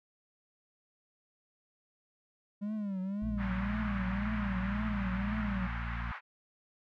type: tone with vibrato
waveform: triangle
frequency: 200.6 Hz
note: G3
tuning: 40 cents sharp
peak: -31 dBFS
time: 2.61-5.68 s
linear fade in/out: 20 ms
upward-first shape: triangle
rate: 1.9 Hz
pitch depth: 150 cents each way
type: harmonic tone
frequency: 57.8 Hz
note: A#1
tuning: 14 cents flat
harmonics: 1 / 2 / 3 / 4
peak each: -36 / -42 / -46 / -48 dBFS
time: 3.22-6.12 s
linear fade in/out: 5 ms
type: band-pass noise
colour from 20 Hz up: white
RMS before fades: -43 dBFS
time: 3.37-6.21 s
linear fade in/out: 50 ms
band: 890 to 1900 Hz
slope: 24 dB/octave
effects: none